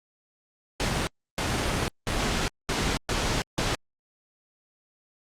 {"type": "noise bursts at uneven times", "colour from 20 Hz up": "pink", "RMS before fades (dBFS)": -26, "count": 6, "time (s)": [[0.8, 1.07], [1.38, 1.88], [2.07, 2.48], [2.69, 2.97], [3.09, 3.42], [3.58, 3.75]], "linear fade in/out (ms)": 0, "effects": ["low-pass 7000 Hz 12 dB/octave", "Opus 48 kbps"]}